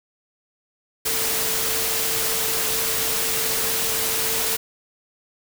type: tone in noise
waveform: sine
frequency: 450 Hz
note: A4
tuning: 39 cents sharp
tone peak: -33 dBFS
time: 1.05-4.57 s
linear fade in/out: 10 ms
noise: white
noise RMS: -23 dBFS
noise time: 1.05-4.57 s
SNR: -13 dB
effects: none